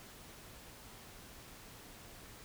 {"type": "silence", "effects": ["pink hiss -54 dBFS RMS until 2.44 s"]}